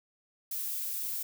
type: noise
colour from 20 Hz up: violet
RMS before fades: -35 dBFS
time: 0.51-1.23 s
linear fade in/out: 5 ms
effects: none